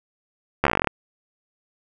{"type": "slowing click train", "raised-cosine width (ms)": 0.5, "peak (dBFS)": -3, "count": 13, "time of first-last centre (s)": [0.64, 0.873], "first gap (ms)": 13, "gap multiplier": 1.07, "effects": []}